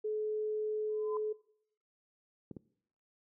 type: tone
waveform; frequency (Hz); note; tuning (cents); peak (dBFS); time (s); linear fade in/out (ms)
sine; 428.4; A4; -46; -32; 0.04-1.33; 10
type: tone with exponential growth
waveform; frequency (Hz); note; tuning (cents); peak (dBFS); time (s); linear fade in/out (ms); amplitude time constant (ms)
sine; 1018; C6; -48; -36; 0.89-1.17; 2; 60
type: clicks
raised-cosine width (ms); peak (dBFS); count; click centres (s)
3; -29; 2; 2.512 / 2.567
effects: noise-tail reverb RT60 0.7 s tail -21 dB re dry + high-pass 150 Hz 12 dB/octave